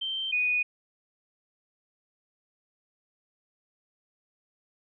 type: tone pair in turn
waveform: sine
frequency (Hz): 3127 / 2476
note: G7 / D#7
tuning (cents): -5 / -9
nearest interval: major third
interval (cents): 404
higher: first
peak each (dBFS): -29 / -23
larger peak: second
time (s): 0.01-0.32 / 0.32-0.63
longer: neither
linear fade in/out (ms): 10
effects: none